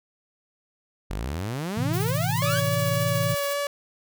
sawtooth exponential sweep, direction up, 43.65 to 1732 Hz, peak -24 dBFS, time 1.1-2.61 s, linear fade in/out 10 ms
sine chord, A minor, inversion none, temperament equal, 110 / 130.81 / 164.81 Hz, A2 / C3 / E3, 0 / 0 / 0 cents, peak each -28 dBFS, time 1.77-3.35 s, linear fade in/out 5 ms
blue noise with tremolo, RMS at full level -34 dBFS, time 1.93-3.54 s, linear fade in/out 10 ms, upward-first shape sine, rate 14 Hz, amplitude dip 50%
sawtooth tone with vibrato, 569 Hz, C#5, 45 cents sharp, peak -21 dBFS, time 2.42-3.67 s, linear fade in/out 2 ms, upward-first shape sine, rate 3.6 Hz, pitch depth 11 cents each way
effects none

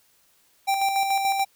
square tone with tremolo, 784 Hz, G5, in tune, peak -20 dBFS, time 0.67-1.45 s, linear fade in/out 20 ms, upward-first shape square, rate 6.9 Hz, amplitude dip 40%, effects white hiss -62 dBFS RMS until 1.55 s

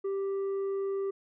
sine tone with tanh clipping, 392 Hz, G4, in tune, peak -30 dBFS, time 0.04-1.11 s, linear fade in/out 10 ms, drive 4 dB, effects none

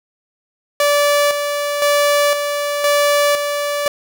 sawtooth tone with tremolo, 580 Hz, D5, 22 cents flat, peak -8 dBFS, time 0.8-3.88 s, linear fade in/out 2 ms, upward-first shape square, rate 0.98 Hz, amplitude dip 50%, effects none

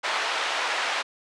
pink band-pass noise, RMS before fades -27 dBFS, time 0.03-1.03 s, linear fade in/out 20 ms, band 770 to 3500 Hz, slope 12 dB/octave, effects high-pass 400 Hz 12 dB/octave + resampled to 22050 Hz

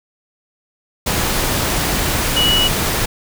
sine tone in noise, 2929 Hz, F#7, 18 cents flat, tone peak -13 dBFS, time 2.36-2.68 s, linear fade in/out 10 ms, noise pink, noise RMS -18 dBFS, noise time 1.06-3.06 s, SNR +2 dB, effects none

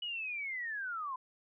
sine linear sweep, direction down, 2952 to 1000 Hz, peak -36 dBFS, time 0.02-1.16 s, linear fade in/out 5 ms, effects none

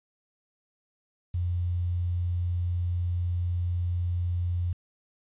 sine tone with quantisation, 88 Hz, F2, 14 cents sharp, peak -25 dBFS, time 1.34-4.73 s, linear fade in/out 5 ms, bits 9, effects resampled to 8000 Hz

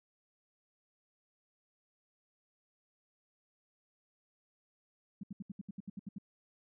sine tone bursts, 197.3 Hz, G3, 11 cents sharp, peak -39 dBFS, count 11, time 5.21-6.184 s, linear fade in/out 5 ms, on 24 ms, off 71 ms, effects none

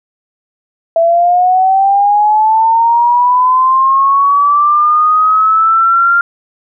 sine linear sweep, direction up, 659.3 to 1396.9 Hz, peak -6 dBFS, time 0.96-6.21 s, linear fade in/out 2 ms, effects none

